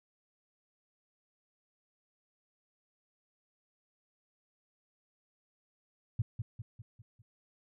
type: tone with echo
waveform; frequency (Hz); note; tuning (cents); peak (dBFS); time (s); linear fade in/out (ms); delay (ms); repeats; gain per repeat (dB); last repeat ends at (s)
sine; 113; A2; +47; -26; 6.19-6.22; 5; 200; 5; -6; 7.22
effects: none